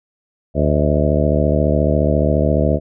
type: harmonic tone with a mistuned harmonic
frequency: 74.4 Hz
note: D2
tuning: 23 cents sharp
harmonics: 1 / 2 / 3 / 4 / 5 / 6 / 7 / 8 / 9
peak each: -18 / -19 / -21 / -23 / -25 / -25 / -22 / -24 / -22 dBFS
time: 0.54-2.8 s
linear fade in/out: 50 ms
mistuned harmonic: 9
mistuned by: -65 cents
effects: none